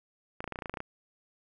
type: clicks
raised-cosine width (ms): 0.5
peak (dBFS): -21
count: 12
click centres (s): 0.405 / 0.442 / 0.477 / 0.523 / 0.558 / 0.589 / 0.622 / 0.658 / 0.696 / 0.74 / 0.772 / 0.804
effects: none